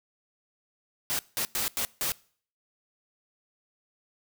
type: noise bursts at uneven times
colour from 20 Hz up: white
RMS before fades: -29 dBFS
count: 5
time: 1.1-1.19 / 1.37-1.45 / 1.55-1.68 / 1.77-1.85 / 2.01-2.12 s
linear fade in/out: 0 ms
effects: noise-tail reverb RT60 0.5 s tail -23 dB re dry